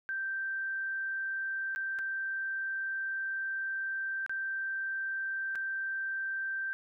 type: tone with dropouts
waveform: sine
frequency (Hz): 1566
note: G6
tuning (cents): -2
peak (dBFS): -32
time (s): 0.09-6.73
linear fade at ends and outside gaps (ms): 0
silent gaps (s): 1.75-1.76 / 1.988-1.991 / 4.263-4.295 / 5.552-5.556
effects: none